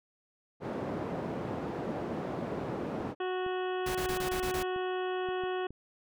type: band-pass noise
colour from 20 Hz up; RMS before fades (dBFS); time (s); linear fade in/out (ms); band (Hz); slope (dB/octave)
white; -36; 0.6-3.15; 50; 120 to 510; 12
type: clicks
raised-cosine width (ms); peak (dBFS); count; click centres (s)
3; -34; 7; 3.004 / 3.464 / 4.043 / 4.762 / 5.288 / 5.437 / 5.706
type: harmonic tone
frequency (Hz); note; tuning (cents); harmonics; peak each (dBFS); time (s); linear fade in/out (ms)
368.6; F#4; -7; 1 / 2 / 3 / 4 / 5 / 7 / 8 / 9; -32 / -38 / -42 / -44 / -46 / -49 / -50 / -51; 3.2-5.67; 5
type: noise bursts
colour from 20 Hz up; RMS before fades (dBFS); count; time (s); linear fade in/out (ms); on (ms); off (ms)
pink; -37; 7; 3.86-4.629; 5; 91; 22
effects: none